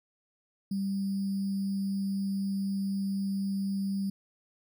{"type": "tone with sample-and-hold", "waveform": "sine", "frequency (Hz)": 196, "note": "G3", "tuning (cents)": 0, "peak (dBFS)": -28, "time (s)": [0.71, 4.1], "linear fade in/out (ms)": 5, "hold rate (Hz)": 4900, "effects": []}